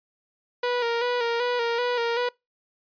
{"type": "tone with vibrato", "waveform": "sawtooth", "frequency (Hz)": 478.2, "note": "A#4", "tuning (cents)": 44, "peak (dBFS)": -19, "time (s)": [0.63, 2.29], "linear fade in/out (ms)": 5, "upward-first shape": "square", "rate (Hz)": 2.6, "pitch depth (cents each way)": 41, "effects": ["noise-tail reverb RT60 0.2 s tail -24 dB re dry", "resampled to 11025 Hz"]}